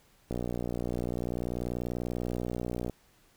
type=click train; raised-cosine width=2 ms; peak=-20 dBFS; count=157; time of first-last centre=0.31-2.897 s; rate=60.3 Hz; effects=pink hiss -64 dBFS RMS until 3.36 s